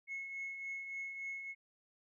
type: tone with tremolo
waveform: sine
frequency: 2182 Hz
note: C#7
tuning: 28 cents flat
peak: -37 dBFS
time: 0.07-1.55 s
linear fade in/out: 50 ms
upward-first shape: triangle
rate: 3.5 Hz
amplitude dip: 55%
effects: tanh soft clip ceiling -36 dBFS